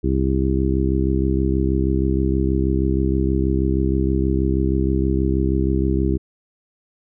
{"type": "harmonic tone", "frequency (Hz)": 66.3, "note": "C2", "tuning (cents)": 23, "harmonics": [1, 2, 3, 4, 5, 6], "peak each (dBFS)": [-20, -24, -25, -26, -23, -26], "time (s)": [0.03, 6.18], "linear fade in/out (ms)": 20, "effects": []}